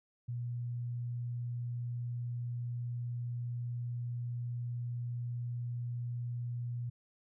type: tone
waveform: sine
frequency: 120.6 Hz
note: B2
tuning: 41 cents flat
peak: -35 dBFS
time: 0.28-6.9 s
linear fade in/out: 10 ms
effects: none